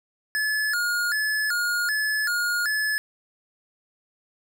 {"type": "tone with vibrato", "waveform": "square", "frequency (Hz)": 1568, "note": "G6", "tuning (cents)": 0, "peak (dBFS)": -23, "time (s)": [0.35, 2.98], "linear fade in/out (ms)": 0, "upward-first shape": "square", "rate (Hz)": 1.3, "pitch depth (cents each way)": 160, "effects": []}